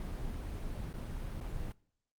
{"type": "noise with dropouts", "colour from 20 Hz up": "brown", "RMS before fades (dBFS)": -39, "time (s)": [0, 1.72], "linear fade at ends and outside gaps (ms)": 1, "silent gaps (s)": [[0.93, 0.939], [1.403, 1.409]], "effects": ["noise-tail reverb RT60 0.6 s tail -24 dB re dry", "Opus 24 kbps"]}